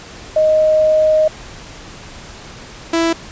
sine / sawtooth tone pair in turn, 622.3 / 331.5 Hz, D#5 / E4, 0 / +10 cents, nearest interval major seventh, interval 1090 cents, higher first, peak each -9 dBFS, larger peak neither, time 0.36-1.28 / 2.93-3.13 s, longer first, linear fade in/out 5 ms, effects pink hiss -35 dBFS RMS until 3.31 s + resampled to 16000 Hz

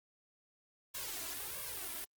white noise with flanger, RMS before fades -42 dBFS, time 0.94-2.05 s, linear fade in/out 10 ms, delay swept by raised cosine 1.8 to 3 ms, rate 1.5 Hz, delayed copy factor +0.85, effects Opus 48 kbps

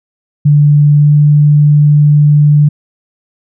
sine tone with pitch glide, 146.83 to 147.85 Hz, D3 to D3, 0 to +12 cents, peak -3 dBFS, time 0.45-2.69 s, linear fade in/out 10 ms, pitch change +12 cents, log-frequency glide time 0.98-1.1 s, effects none

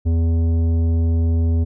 sine tone with tanh clipping, 82.7 Hz, E2, 6 cents sharp, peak -16 dBFS, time 0.05-1.65 s, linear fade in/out 20 ms, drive 11 dB, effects none

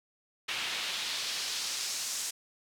pink noise with band-pass filter sweep, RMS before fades -35 dBFS, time 0.48-2.31 s, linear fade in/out 10 ms, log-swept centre 2800 to 7100 Hz, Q 1.4, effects none

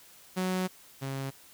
sawtooth tone pair in turn, 185 / 135.56 Hz, F#3 / C#3, 0 / -38 cents, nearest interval perfect fourth, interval 538 cents, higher first, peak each -24 / -29 dBFS, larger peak first, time 0.36-0.68 / 1.01-1.31 s, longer first, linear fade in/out 20 ms, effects white hiss -55 dBFS RMS until 1.53 s

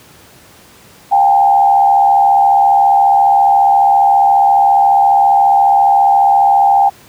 sine tone with frequency modulation, 800 Hz, G5, 35 cents sharp, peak -6 dBFS, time 1.11-6.9 s, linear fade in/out 20 ms, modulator 74.6 Hz, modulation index 0.69, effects pink hiss -42 dBFS RMS until 7.08 s + high-pass 80 Hz 12 dB/octave

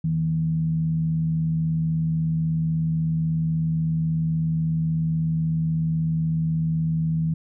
sine tone with frequency modulation, 160.6 Hz, E3, 45 cents flat, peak -20 dBFS, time 0.04-7.34 s, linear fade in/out 5 ms, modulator 76.3 Hz, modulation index 0.28, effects none

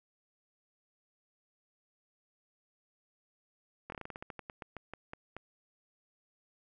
slowing click train, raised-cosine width 0.5 ms, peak -27 dBFS, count 17, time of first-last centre 3.9-5.366 s, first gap 22 ms, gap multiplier 1.17, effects none

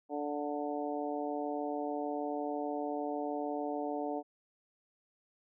harmonic tone with a mistuned harmonic, 146.5 Hz, D3, 4 cents flat, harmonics 2 / 3 / 4 / 5 / 6, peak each -38 / -40 / -40 / -39 / -45 dBFS, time 0.09-4.23 s, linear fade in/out 50 ms, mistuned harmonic 6, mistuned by +23 cents, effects none

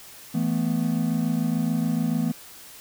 triangle chord, E suspended fourth, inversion none, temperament equal, 164.81 / 220 / 246.9 Hz, E3 / A3 / B3, 0 / 0 / 0 cents, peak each -24 dBFS, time 0.34-2.32 s, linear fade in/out 10 ms, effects white hiss -45 dBFS RMS until 2.8 s

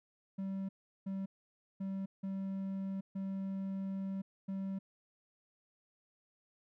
triangle tone bursts at uneven times, 193.3 Hz, G3, 24 cents flat, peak -34 dBFS, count 6, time 0.38-0.69 / 1.06-1.26 / 1.8-2.06 / 2.23-3.01 / 3.15-4.22 / 4.48-4.79 s, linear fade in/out 10 ms, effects none

